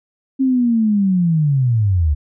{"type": "linear sweep", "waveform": "sine", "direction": "down", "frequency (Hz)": [270, 69.3], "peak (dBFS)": -12, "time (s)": [0.39, 2.15], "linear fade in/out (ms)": 20, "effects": []}